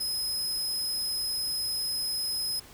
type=tone; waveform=sawtooth; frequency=5090 Hz; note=D#8; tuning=39 cents sharp; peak=-26 dBFS; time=0-2.6 s; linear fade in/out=10 ms; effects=added 50 Hz sine -60 dBFS peak until 2.73 s + pink hiss -51 dBFS RMS until 2.73 s